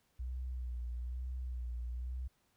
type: tone with vibrato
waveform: sine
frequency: 61.5 Hz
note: B1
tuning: 7 cents flat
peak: -37 dBFS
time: 0.19-2.28 s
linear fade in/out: 10 ms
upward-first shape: sine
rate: 1.1 Hz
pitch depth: 51 cents each way
effects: pink hiss -75 dBFS RMS until 2.56 s